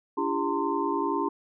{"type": "tone cluster", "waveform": "sine", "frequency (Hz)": [289.3, 339.7, 401.9, 910, 1044], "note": ["D4", "F4", "G4", "A#5", "C6"], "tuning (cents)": [-26, -48, 43, -42, -4], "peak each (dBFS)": -31, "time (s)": [0.17, 1.29], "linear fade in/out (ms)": 10, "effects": []}